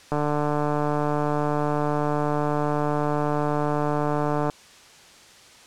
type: click train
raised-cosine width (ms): 1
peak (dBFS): -11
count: 649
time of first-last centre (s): 0.12-4.498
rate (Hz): 148
effects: white hiss -49 dBFS RMS until 5.66 s + low-pass 7000 Hz 12 dB/octave